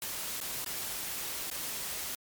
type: noise with dropouts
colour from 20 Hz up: white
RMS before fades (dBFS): -37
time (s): 0.02-2.15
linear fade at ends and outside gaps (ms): 1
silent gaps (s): 0.403-0.412 / 0.646-0.661 / 1.501-1.513
effects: MP3 96 kbps